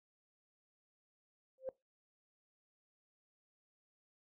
sine tone with exponential growth, 524 Hz, C5, 2 cents sharp, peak -33 dBFS, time 1.58-1.69 s, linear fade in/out 1 ms, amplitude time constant 23 ms, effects noise-tail reverb RT60 0.2 s tail -22 dB re dry + tanh soft clip ceiling -29 dBFS

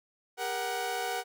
sawtooth tone cluster, 401.4 / 473.3 / 747 Hz, G4 / A#4 / F#5, +41 / +26 / +16 cents, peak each -36 / -33 / -29 dBFS, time 0.37-1.24 s, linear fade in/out 50 ms, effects none

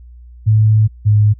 sine tone pair in turn, 108.3 / 105.28 Hz, A2 / G#2, -27 / +24 cents, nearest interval unison, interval 49 cents, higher first, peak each -7 dBFS, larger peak neither, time 0.46-0.88 / 1.05-1.34 s, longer first, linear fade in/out 20 ms, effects added 60 Hz sine -35 dBFS peak until 1.39 s

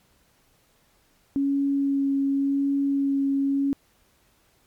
sine tone with vibrato, 277.2 Hz, C#4, in tune, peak -20 dBFS, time 1.36-3.73 s, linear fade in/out 0 ms, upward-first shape sine, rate 0.9 Hz, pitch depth 11 cents each way, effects pink hiss -63 dBFS RMS until 4.66 s + MP3 96 kbps

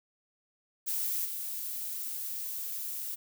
violet noise with level steps, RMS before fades -32 / -37 dBFS, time 0.86-3.16 s, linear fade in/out 20 ms, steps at 1.25 s, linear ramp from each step 5 ms, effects none

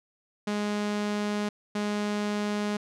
sawtooth tone pair in turn, 207.7 / 207.7 Hz, G#3 / G#3, 0 / 0 cents, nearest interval unison, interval 0 cents, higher neither, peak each -23 dBFS, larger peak neither, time 0.47-1.49 / 1.75-2.77 s, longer neither, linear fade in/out 5 ms, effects low-pass 7000 Hz 12 dB/octave

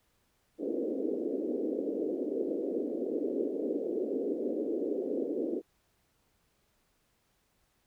pink band-pass noise, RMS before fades -33 dBFS, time 0.58-5.62 s, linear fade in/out 50 ms, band 260 to 510 Hz, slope 48 dB/octave, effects pink hiss -73 dBFS RMS until 7.86 s

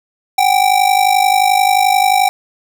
square ring-modulated tone, 775 Hz, G5, 20 cents flat, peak -7 dBFS, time 0.38-2.29 s, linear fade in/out 0 ms, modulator 25.7 Hz, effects none

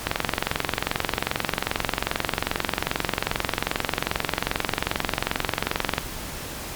click train, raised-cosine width 0.3 ms, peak -4 dBFS, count 134, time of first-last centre 0.07-5.981 s, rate 22.5 Hz, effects pink hiss -34 dBFS RMS until 6.75 s + MP3 96 kbps

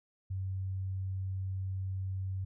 sine tone, 95 Hz, F#2, 46 cents sharp, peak -33 dBFS, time 0.3-2.45 s, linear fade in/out 10 ms, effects none

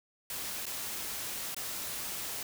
white noise with dropouts, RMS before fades -38 dBFS, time 0.3-2.43 s, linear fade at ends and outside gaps 2 ms, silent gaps 0.656-0.665 / 1.546-1.565 s, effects none

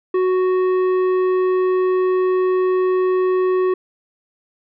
sine tone with tanh clipping, 370 Hz, F#4, in tune, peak -16 dBFS, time 0.14-3.74 s, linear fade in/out 5 ms, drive 10 dB, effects none

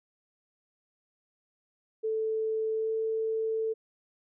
sine tone with pitch glide, 440 to 443.6 Hz, A4 to A4, 0 to +14 cents, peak -27 dBFS, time 2.03-3.74 s, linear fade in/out 20 ms, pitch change +14 cents, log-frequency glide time 2.73-2.93 s, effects none

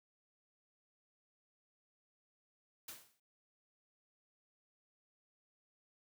white noise with exponential decay, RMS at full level -45 dBFS, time 2.88-3.2 s, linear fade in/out 5 ms, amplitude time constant 69 ms, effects high-pass 80 Hz 12 dB/octave

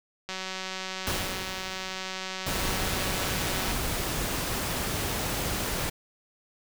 click train, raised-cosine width 0.2 ms, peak -17 dBFS, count 645, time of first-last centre 0.29-3.716 s, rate 188 Hz
pink noise with exponential decay, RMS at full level -28 dBFS, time 1.07-2.36 s, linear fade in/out 0 ms, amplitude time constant 280 ms
pink noise, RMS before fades -30 dBFS, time 2.46-5.9 s, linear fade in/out 10 ms
effects none

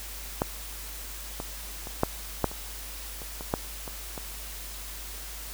clicks, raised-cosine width 1 ms, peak -10 / -19 / -24 / -7 / -8 / -26 / -26 / -24 / -10 / -23 / -21 dBFS, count 11, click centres 0.419 / 1.401 / 1.871 / 2.034 / 2.443 / 2.515 / 3.218 / 3.409 / 3.539 / 3.878 / 4.178 s, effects added 50 Hz sine -41 dBFS peak until 5.53 s + white hiss -41 dBFS RMS until 5.53 s

